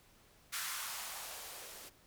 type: noise with band-pass filter sweep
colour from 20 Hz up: violet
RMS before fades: -44 dBFS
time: 0.52-1.9 s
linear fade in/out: 20 ms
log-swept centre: 1500 to 350 Hz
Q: 1.9
effects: pink hiss -65 dBFS RMS until 2.06 s